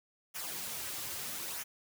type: noise with flanger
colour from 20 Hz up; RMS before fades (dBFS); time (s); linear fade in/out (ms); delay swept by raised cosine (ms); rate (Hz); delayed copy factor
white; -40; 0.34-1.64; 20; 0.23 to 4.63; 0.78; -0.5
effects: none